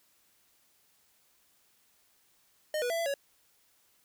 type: tone with pitch steps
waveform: square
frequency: 613 / 488.4 / 666 / 671 / 559 Hz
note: D#5 / B4 / E5 / E5 / C#5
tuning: -26 / -19 / +18 / +31 / +14 cents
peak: -30 dBFS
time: 2.74-3.14 s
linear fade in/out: 2 ms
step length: 80 ms
effects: white hiss -68 dBFS RMS until 4.04 s